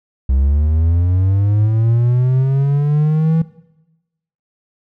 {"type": "linear sweep", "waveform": "triangle", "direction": "up", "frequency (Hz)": [64.3, 163.9], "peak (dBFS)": -9, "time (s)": [0.29, 3.42], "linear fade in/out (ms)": 5, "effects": ["noise-tail reverb RT60 1.0 s tail -18 dB re dry"]}